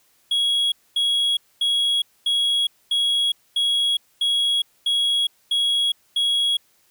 triangle tone bursts, 3322 Hz, G#7, in tune, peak -16 dBFS, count 10, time 0.31-6.57 s, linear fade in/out 5 ms, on 410 ms, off 240 ms, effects white hiss -61 dBFS RMS until 6.9 s

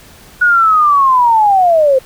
sine linear sweep, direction down, 1468 to 510 Hz, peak -6 dBFS, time 0.41-1.99 s, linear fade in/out 10 ms, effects pink hiss -40 dBFS RMS until 2.05 s

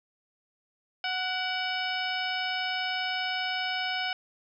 harmonic tone with a mistuned harmonic, 740 Hz, F#5, in tune, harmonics 1 / 2 / 3 / 4 / 5 / 6 / 7, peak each -34 / -34 / -35 / -34 / -42 / -46 / -39 dBFS, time 1.04-4.13 s, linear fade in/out 2 ms, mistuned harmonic 3, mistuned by +50 cents, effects none

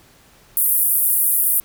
white band-pass noise, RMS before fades -17 dBFS, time 0.57-1.6 s, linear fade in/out 0 ms, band 10000 to 16000 Hz, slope 48 dB/octave, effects pink hiss -51 dBFS RMS until 1.64 s

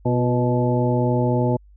harmonic tone with a mistuned harmonic, 123.47 Hz, B2, in tune, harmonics 1 / 2 / 3 / 4 / 5 / 7, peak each -20 / -23 / -25 / -26 / -27 / -28 dBFS, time 0.05-1.57 s, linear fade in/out 10 ms, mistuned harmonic 3, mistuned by -45 cents, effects added 50 Hz sine -46 dBFS peak until 1.76 s

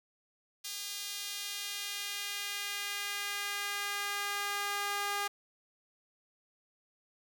sawtooth tone with high-pass filter sweep, 405.5 Hz, G#4, 41 cents flat, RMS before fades -37 dBFS, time 0.64-5.28 s, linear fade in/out 10 ms, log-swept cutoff 4200 to 1000 Hz, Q 1.1, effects none

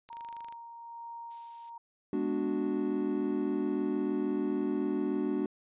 click train, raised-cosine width 0.2 ms, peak -34 dBFS, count 12, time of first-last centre 0.09-0.525 s, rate 25.3 Hz
sine tone with tremolo, 932.3 Hz, A#5, in tune, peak -40 dBFS, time 0.1-1.78 s, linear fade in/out 5 ms, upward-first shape sine, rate 1.2 Hz, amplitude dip 40%
violet noise, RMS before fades -47 dBFS, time 1.3-1.7 s, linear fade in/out 10 ms
triangle chord, G# half-diminished seventh, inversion none, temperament equal, 207.7 / 246.9 / 293.7 / 370 Hz, G#3 / B3 / D4 / F#4, 0 / 0 / 0 / 0 cents, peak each -34 / -34 / -30 / -32 dBFS, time 2.13-5.46 s, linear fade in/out 2 ms
effects resampled to 8000 Hz

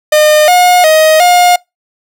45% pulse tone with pitch steps, 608 / 719 / 628 / 713 Hz, D#5 / F#5 / D#5 / F5, -40 / -50 / +16 / +36 cents, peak -4 dBFS, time 0.12-1.56 s, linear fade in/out 5 ms, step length 360 ms, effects noise-tail reverb RT60 0.2 s tail -26 dB re dry

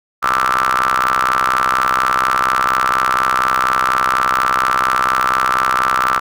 sawtooth ring-modulated tone, 64.2 Hz, C2, 32 cents flat, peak -6 dBFS, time 0.22-6.2 s, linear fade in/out 20 ms, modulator 1260 Hz, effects none

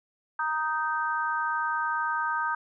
sine chord, Eb major, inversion second, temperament just, 933.4 / 1244.5 / 1555.6 Hz, Bb5 / Eb6 / G6, +2 / 0 / -14 cents, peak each -30 dBFS, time 0.39-2.55 s, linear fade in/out 5 ms, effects none

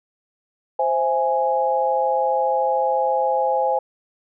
sine chord, C augmented, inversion none, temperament equal with one note detuned, 523.3 / 663.1 / 830.6 Hz, C5 / E5 / G#5, 0 / +10 / 0 cents, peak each -21 / -25 / -20 dBFS, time 0.79-3.79 s, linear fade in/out 5 ms, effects none

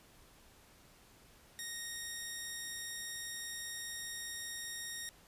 10% pulse tone, 1865 Hz, A#6, in tune, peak -32 dBFS, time 1.59-5.09 s, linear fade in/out 0 ms, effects pink hiss -62 dBFS RMS until 5.27 s + resampled to 32000 Hz

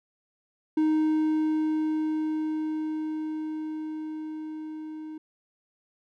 triangle tone with level ramp, 311.1 Hz, D#4, in tune, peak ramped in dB -18 to -34 dBFS, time 0.77-5.18 s, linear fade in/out 5 ms, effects none

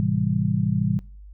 sine chord, A minor seventh, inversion none, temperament just, 110 / 132 / 165 / 198 Hz, A2 / C3 / E3 / G3, 0 / +16 / +2 / +18 cents, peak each -25 dBFS, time 0-0.99 s, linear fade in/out 0 ms, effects noise-tail reverb RT60 0.4 s tail -22 dB re dry + added 50 Hz sine -40 dBFS peak until 1.33 s

